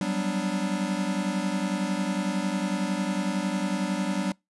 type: chord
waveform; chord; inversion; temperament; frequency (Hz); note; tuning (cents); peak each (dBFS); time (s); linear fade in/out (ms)
square; G major seventh; third; equal; 185 / 196 / 246.9 / 293.7; F#3 / G3 / B3 / D4; 0 / 0 / 0 / 0; -31 / -30 / -36 / -33; 0.01-4.32; 2
effects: noise-tail reverb RT60 0.2 s tail -25 dB re dry + resampled to 24000 Hz